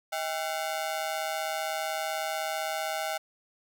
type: ring-modulated tone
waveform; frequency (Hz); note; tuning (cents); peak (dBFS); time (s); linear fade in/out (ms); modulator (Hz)
sawtooth; 715; F5; +41; -23; 0.12-3.18; 10; 77.9
effects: none